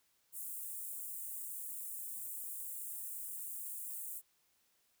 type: high-pass noise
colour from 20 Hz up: white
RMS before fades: -44 dBFS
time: 0.32-4.22 s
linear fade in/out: 50 ms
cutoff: 7900 Hz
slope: 48 dB/octave
effects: white hiss -75 dBFS RMS until 5 s

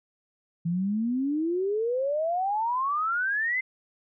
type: exponential sweep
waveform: sine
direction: up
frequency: 164.2 to 2093 Hz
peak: -24 dBFS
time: 0.65-3.61 s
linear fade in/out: 10 ms
effects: none

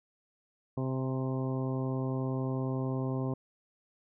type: harmonic tone with a mistuned harmonic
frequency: 131 Hz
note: C3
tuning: 2 cents sharp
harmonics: 1 / 2 / 3 / 4 / 5 / 6 / 7 / 8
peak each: -32 / -35 / -39 / -42 / -45 / -49 / -49 / -47 dBFS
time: 0.77-3.34 s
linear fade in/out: 5 ms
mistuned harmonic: 6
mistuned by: +43 cents
effects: none

